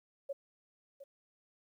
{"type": "tone with echo", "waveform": "sine", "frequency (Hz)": 554.4, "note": "C#5", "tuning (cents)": 0, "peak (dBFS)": -35, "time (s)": [0.29, 0.33], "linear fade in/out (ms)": 10, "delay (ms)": 710, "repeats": 1, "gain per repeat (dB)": -12, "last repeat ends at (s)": 1.04, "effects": ["12-bit"]}